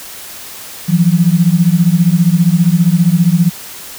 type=beating tone pair; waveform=sine; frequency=164.81 / 179.81 Hz; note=E3 / F#3; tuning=0 / -49 cents; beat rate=15 Hz; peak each=-10 dBFS; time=0.88-3.5 s; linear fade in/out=20 ms; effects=white hiss -30 dBFS RMS until 3.98 s